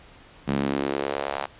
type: tone with high-pass filter sweep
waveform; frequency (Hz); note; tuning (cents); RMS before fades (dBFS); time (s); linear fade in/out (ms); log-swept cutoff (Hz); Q
sawtooth; 69.6; C#2; +8; -27; 0.47-1.47; 20; 180 to 800; 1.9
effects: pink hiss -50 dBFS RMS until 1.59 s + resampled to 8000 Hz